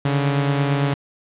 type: beating tone pair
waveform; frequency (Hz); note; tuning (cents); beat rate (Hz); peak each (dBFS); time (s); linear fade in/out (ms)
sawtooth; 140.1 / 149; C#3 / D3; +19 / +25; 8.9; -14 / -22; 0.05-0.94; 5
effects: resampled to 8000 Hz + 7-bit